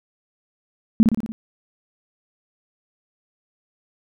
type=tone with echo; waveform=sine; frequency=222.3 Hz; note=A3; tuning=18 cents sharp; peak=-8 dBFS; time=1-1.03 s; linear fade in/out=0 ms; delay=58 ms; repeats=5; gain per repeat=-4 dB; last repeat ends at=1.32 s; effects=none